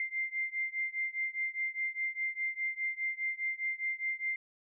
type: beating tone pair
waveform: sine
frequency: 2093 / 2097.9 Hz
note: C7 / C7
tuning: 0 / +4 cents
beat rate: 4.9 Hz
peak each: -35 / -36 dBFS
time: 0-4.36 s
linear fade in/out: 2 ms
effects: none